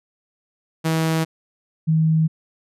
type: tone pair in turn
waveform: sawtooth / sine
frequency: 161.1 / 159.16 Hz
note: E3 / D#3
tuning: -39 / +40 cents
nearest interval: unison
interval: 21 cents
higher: first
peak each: -14 dBFS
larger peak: neither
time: 0.84-1.25 / 1.87-2.28 s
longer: neither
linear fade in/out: 20 ms
effects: resampled to 32000 Hz